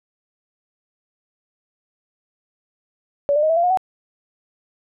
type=tone with pitch steps; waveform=sine; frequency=570 / 597 / 625.2 / 654.8 / 685.7 / 718.2 / 752.1 Hz; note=C#5 / D5 / D#5 / E5 / F5 / F5 / F#5; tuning=+48 / +28 / +8 / -12 / -32 / +48 / +28 cents; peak=-14 dBFS; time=3.29-3.773 s; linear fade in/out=0 ms; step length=69 ms; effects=none